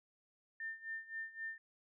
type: tone with tremolo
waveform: sine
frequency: 1800 Hz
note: A6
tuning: 39 cents sharp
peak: -39 dBFS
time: 0.6-1.58 s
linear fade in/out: 2 ms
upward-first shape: sine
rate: 3.8 Hz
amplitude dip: 85%
effects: none